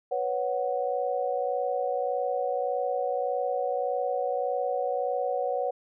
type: chord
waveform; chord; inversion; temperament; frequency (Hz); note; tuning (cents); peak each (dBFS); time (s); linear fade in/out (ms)
sine; B suspended second; none; just; 493.9 / 555.6 / 740.8; B4 / C#5 / F#5; 0 / +4 / +2; -30; 0.11-5.71; 10
effects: none